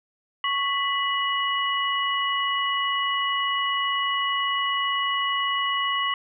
sine tone cluster, 1108 / 1981 / 2919 Hz, C#6 / B6 / F#7, -1 / +5 / -24 cents, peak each -25 / -28 / -27 dBFS, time 0.44-6.14 s, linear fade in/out 2 ms, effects none

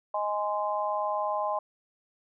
sine chord, Ab major, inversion second, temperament just, 623 / 830.6 / 1038.3 Hz, Eb5 / Ab5 / C6, +2 / 0 / -14 cents, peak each -31 dBFS, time 0.14-1.59 s, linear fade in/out 5 ms, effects none

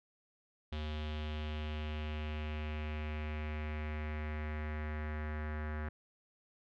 square tone with low-pass filter sweep, 76.3 Hz, D#2, 33 cents flat, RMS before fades -39 dBFS, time 0.72-5.89 s, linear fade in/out 5 ms, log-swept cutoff 3400 to 1700 Hz, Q 3.2, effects none

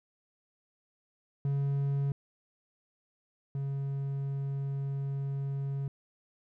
triangle tone pair in turn, 139.7 / 138.26 Hz, C#3 / C#3, +14 / -4 cents, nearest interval unison, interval 18 cents, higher first, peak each -25 / -29 dBFS, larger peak first, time 1.45-2.12 / 3.55-5.88 s, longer second, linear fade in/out 2 ms, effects none

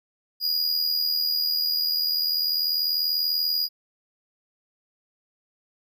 square tone with amplitude modulation, 4883 Hz, D#8, 33 cents flat, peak -20 dBFS, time 0.4-3.69 s, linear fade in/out 50 ms, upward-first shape sine, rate 80.3 Hz, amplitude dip 55%, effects none

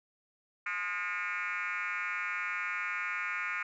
sine tone with frequency modulation, 1813 Hz, A#6, 49 cents flat, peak -31 dBFS, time 0.66-3.63 s, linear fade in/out 5 ms, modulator 191 Hz, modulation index 3.3, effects tanh soft clip ceiling -28 dBFS

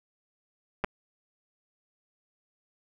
clicks, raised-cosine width 0.5 ms, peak -13 dBFS, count 2, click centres 0.84 / 0.845 s, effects none

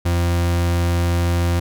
40% pulse tone, 86.4 Hz, F2, 18 cents flat, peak -15 dBFS, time 0.05-1.6 s, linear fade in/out 10 ms, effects none

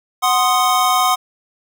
square chord, C diminished, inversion second, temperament equal, 740 / 1046.5 / 1244.5 Hz, Gb5 / C6 / Eb6, 0 / 0 / 0 cents, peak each -18 dBFS, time 0.22-1.16 s, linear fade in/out 20 ms, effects none

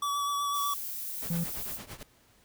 square tone with vibrato, 1144 Hz, D6, 46 cents flat, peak -29 dBFS, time 0.02-0.74 s, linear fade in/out 5 ms, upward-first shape triangle, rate 8 Hz, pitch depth 20 cents each way
violet noise, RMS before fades -37 dBFS, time 0.52-1.8 s, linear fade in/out 50 ms
pink noise with tremolo, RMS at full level -41 dBFS, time 1.22-2.03 s, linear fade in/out 2 ms, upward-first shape triangle, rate 8.9 Hz, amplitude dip 90%
triangle tone, 170 Hz, F3, 46 cents flat, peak -26 dBFS, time 1.3-1.44 s, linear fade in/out 5 ms
effects pink hiss -63 dBFS RMS until 2.44 s

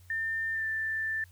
sine tone with pitch glide, 1800 to 1771.1 Hz, A6 to A6, +39 to +11 cents, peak -29 dBFS, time 0.1-1.24 s, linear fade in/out 2 ms, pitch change -28 cents, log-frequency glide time 0.52-0.66 s, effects added 89 Hz sine -53 dBFS peak until 1.31 s + white hiss -64 dBFS RMS until 1.31 s

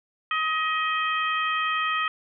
harmonic tone, 631 Hz, D#5, 24 cents sharp, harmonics 2 / 3 / 4 / 5, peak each -25 / -29 / -31 / -33 dBFS, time 0.31-2.08 s, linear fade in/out 2 ms, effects none

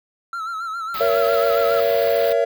triangle tone with vibrato, 1334 Hz, E6, 20 cents sharp, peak -23 dBFS, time 0.33-1.8 s, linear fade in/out 2 ms, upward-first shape sine, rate 7.3 Hz, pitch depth 71 cents each way
white band-stop noise, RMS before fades -31 dBFS, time 0.94-2.33 s, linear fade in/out 5 ms, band 4900 to 14000 Hz, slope 96 dB/octave
triangle chord, A# diminished, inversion none, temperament just, 466.2 / 559.4 / 671.3 Hz, A#4 / C#5 / E5, 0 / +16 / +31 cents, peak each -18 dBFS, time 1-2.45 s, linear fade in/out 10 ms
effects none

